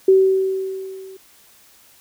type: tone with level ramp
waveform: sine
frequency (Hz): 381.7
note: G4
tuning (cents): -46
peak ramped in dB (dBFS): -7 to -36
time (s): 0.08-1.17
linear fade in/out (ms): 5
effects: white hiss -51 dBFS RMS until 2 s